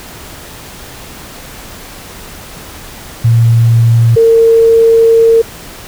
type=tone pair in turn; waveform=sine; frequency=115.8 / 455.6 Hz; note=A#2 / A#4; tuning=-11 / -40 cents; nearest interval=2 octaves; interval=2371 cents; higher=second; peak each=-4 / -3 dBFS; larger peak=second; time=3.24-4.16 / 4.16-5.42 s; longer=second; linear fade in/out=10 ms; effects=pink hiss -30 dBFS RMS until 5.87 s